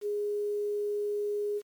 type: tone with quantisation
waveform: sine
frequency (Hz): 413.6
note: G#4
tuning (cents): -7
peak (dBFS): -28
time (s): 0.01-1.62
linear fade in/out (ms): 50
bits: 9
effects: MP3 96 kbps